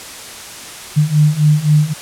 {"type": "beating tone pair", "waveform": "sine", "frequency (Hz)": [148.7, 152.5], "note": ["D3", "D#3"], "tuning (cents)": [22, -34], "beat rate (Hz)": 3.8, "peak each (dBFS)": [-13, -11], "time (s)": [0.96, 1.94], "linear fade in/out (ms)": 20, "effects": ["white hiss -31 dBFS RMS until 2.01 s", "low-pass 10000 Hz 12 dB/octave"]}